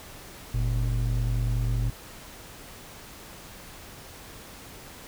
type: ring-modulated tone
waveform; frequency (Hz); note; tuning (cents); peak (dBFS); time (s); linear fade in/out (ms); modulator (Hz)
triangle; 82.41; E2; 0; -18; 0.54-1.9; 5; 35.2
effects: pink hiss -45 dBFS RMS until 5.07 s